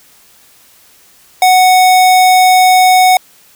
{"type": "tone", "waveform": "square", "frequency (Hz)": 740, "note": "F#5", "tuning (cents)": 0, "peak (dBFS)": -5, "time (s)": [1.42, 3.17], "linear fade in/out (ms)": 2, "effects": ["white hiss -45 dBFS RMS until 3.55 s"]}